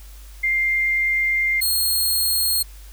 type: tone pair in turn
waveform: sine / 10% pulse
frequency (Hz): 2103 / 4270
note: C7 / C8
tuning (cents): +8 / +34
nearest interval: octave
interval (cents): 1226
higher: second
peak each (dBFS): -17 / -11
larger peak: second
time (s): 0.43-1.61 / 1.61-2.63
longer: first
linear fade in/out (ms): 10
effects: added 50 Hz sine -38 dBFS peak until 2.92 s + white hiss -49 dBFS RMS until 2.92 s